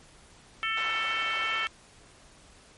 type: harmonic tone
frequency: 444.2 Hz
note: A4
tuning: 16 cents sharp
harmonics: 3 / 4 / 5 / 6 / 7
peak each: -32 / -35 / -32 / -36 / -34 dBFS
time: 0.63-1.67 s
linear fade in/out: 0 ms
type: band-pass noise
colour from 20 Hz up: pink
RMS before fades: -40 dBFS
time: 0.77-1.66 s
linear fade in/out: 2 ms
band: 700 to 3000 Hz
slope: 12 dB/octave
effects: pink hiss -55 dBFS RMS until 2.77 s + MP3 48 kbps